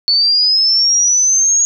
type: linear sweep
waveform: sine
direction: up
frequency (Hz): 4435 to 6670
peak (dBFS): -9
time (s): 0.08-1.65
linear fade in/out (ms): 0
effects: none